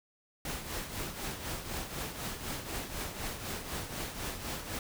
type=noise with tremolo; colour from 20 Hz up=pink; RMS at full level=-36 dBFS; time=0.45-4.79 s; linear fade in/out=2 ms; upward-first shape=triangle; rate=4 Hz; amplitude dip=65%; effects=none